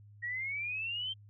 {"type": "exponential sweep", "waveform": "sine", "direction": "up", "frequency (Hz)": [1881, 3161], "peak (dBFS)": -34, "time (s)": [0.22, 1.14], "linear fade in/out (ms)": 20, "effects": ["added 103 Hz sine -53 dBFS peak until 1.29 s"]}